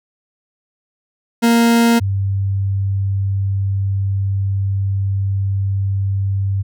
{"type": "tone pair in turn", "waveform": ["40% pulse", "sine"], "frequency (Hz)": [232.9, 97.92], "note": ["A#3", "G2"], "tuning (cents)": [-1, -1], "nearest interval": "octave + minor third", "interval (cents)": 1500, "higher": "first", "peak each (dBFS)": [-9, -15], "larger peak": "first", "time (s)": [[1.42, 2], [2, 6.63]], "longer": "second", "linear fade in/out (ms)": 20, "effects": []}